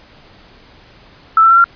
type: tone with pitch steps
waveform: sine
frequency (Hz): 1318.5 / 1337.7 / 1357.1 / 1376.9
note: E6 / E6 / E6 / F6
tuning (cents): 0 / +25 / +50 / -25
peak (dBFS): -5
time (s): 1.37-1.642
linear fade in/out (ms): 2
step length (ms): 68
effects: pink hiss -44 dBFS RMS until 1.75 s + resampled to 11025 Hz